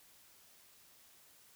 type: silence
effects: white hiss -63 dBFS RMS until 1.55 s